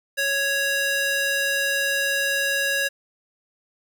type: tone with high-pass filter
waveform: square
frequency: 554.4 Hz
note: C#5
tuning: in tune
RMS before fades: -23 dBFS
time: 0.17-2.89 s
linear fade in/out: 20 ms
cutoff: 1300 Hz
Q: 1.3
effects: none